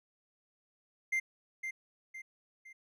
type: tone with echo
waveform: triangle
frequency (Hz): 2093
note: C7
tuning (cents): 0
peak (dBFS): -27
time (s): 1.12-1.2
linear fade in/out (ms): 10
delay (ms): 510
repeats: 3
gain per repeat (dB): -7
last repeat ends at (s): 2.73
effects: none